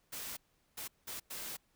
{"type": "noise bursts at uneven times", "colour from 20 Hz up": "white", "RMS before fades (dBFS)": -43, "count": 4, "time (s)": [[0.12, 0.37], [0.77, 0.88], [1.07, 1.2], [1.3, 1.57]], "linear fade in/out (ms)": 10, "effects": ["pink hiss -74 dBFS RMS until 1.75 s"]}